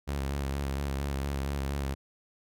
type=tone with vibrato; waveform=sawtooth; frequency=69.3 Hz; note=C#2; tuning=in tune; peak=-26 dBFS; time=0.07-1.95 s; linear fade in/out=20 ms; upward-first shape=square; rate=4.3 Hz; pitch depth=32 cents each way; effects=none